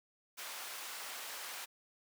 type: high-pass noise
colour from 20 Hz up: pink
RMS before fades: -45 dBFS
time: 0.37-1.66 s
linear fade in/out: 20 ms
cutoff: 930 Hz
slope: 12 dB/octave
effects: none